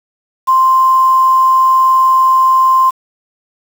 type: tone with quantisation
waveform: sine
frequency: 1046.5 Hz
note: C6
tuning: in tune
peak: -6 dBFS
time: 0.47-2.91 s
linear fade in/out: 20 ms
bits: 5
effects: none